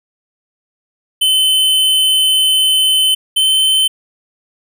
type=tone pair in turn; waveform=square; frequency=3052 / 3073 Hz; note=G7 / G7; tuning=-47 / -35 cents; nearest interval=unison; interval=12 cents; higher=second; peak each=-10 dBFS; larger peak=neither; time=1.21-3.15 / 3.36-3.88 s; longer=first; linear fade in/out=10 ms; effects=none